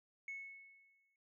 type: tone with exponential decay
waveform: sine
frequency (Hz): 2200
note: C#7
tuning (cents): -14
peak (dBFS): -40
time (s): 0.28-1.16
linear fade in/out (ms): 2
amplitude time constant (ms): 190
effects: tanh soft clip ceiling -39 dBFS